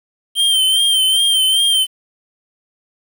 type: tone with vibrato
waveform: square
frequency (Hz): 3136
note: G7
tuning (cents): 0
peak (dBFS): -12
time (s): 0.35-1.87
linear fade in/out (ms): 50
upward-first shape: sine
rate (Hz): 2.5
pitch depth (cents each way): 45
effects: 7-bit